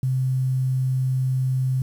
sine tone with quantisation, 130 Hz, C3, 11 cents flat, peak -19 dBFS, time 0.03-1.82 s, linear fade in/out 2 ms, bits 8, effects none

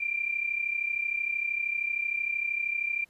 sine tone pair together, 2349 / 2382 Hz, D7 / D7, 0 / +24 cents, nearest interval unison, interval 24 cents, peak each -32 / -29 dBFS, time 0-3.05 s, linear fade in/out 10 ms, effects pink hiss -65 dBFS RMS until 3.09 s + resampled to 32000 Hz

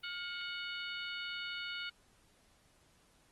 harmonic tone with a mistuned harmonic, 736 Hz, F#5, 9 cents flat, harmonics 2 / 3 / 4 / 5 / 6, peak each -43 / -46 / -44 / -48 / -50 dBFS, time 0.03-1.9 s, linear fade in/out 10 ms, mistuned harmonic 2, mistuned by -67 cents, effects pink hiss -68 dBFS RMS until 3.31 s + Opus 24 kbps

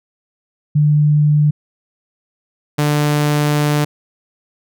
sine / sawtooth tone pair in turn, 149.1 / 148.07 Hz, D3 / D3, +27 / +15 cents, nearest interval unison, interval 12 cents, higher first, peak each -9 dBFS, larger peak neither, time 0.75-1.51 / 2.78-3.85 s, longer second, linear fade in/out 10 ms, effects none

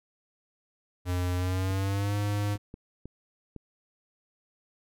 square tone with pitch glide, 90 to 102.79 Hz, F#2 to G#2, -47 to -17 cents, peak -27 dBFS, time 1.05-2.58 s, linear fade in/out 50 ms, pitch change +230 cents, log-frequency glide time 1.37-2.16 s
clicks, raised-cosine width 3 ms, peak -28 dBFS, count 5, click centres 1.707 / 2.555 / 2.741 / 3.056 / 3.563 s
effects none

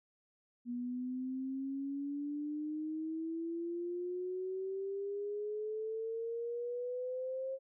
sine exponential sweep, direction up, 240.6 to 536 Hz, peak -36 dBFS, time 0.65-7.59 s, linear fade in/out 50 ms, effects none

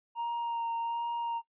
triangle tone with vibrato, 932.3 Hz, A#5, in tune, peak -29 dBFS, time 0.15-1.42 s, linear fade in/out 50 ms, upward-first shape sine, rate 1.3 Hz, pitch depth 15 cents each way, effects noise-tail reverb RT60 0.1 s tail -21 dB re dry + resampled to 8000 Hz

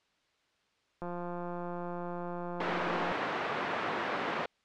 click train, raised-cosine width 1 ms, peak -26 dBFS, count 368, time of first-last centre 1.02-3.117 s, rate 175 Hz
white band-pass noise, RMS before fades -34 dBFS, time 2.6-4.46 s, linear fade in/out 5 ms, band 220 to 1400 Hz, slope 12 dB/octave
effects white hiss -72 dBFS RMS until 4.64 s + low-pass 4000 Hz 12 dB/octave

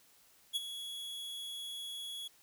45% pulse tone with ADSR envelope, 3355 Hz, G#7, 17 cents sharp, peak -30 dBFS, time 0.53-2.28 s, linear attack 30 ms, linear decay 26 ms, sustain -11 dB, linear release 8 ms, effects white hiss -65 dBFS RMS until 2.42 s

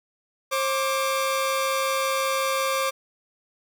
sawtooth tone pair together, 534.6 / 1174.7 Hz, C5 / D6, +37 / 0 cents, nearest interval octave + major second, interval 1363 cents, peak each -21 / -22 dBFS, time 0.51-2.91 s, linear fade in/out 20 ms, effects none

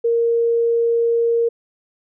sine tone, 465.5 Hz, A#4, 2 cents flat, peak -14 dBFS, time 0.04-1.49 s, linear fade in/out 10 ms, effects none

